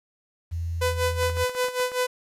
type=tone; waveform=sine; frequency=84 Hz; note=E2; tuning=33 cents sharp; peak=-26 dBFS; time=0.51-1.45 s; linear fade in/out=20 ms
type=tone with tremolo; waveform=sawtooth; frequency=501 Hz; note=B4; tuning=25 cents sharp; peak=-17 dBFS; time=0.81-2.07 s; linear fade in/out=10 ms; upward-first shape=sine; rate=5.2 Hz; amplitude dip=80%
type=clicks; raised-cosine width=0.5 ms; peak=-25 dBFS; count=9; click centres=1.231 / 1.298 / 1.371 / 1.495 / 1.55 / 1.644 / 1.685 / 1.8 / 1.918 s
effects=resampled to 32000 Hz + 9-bit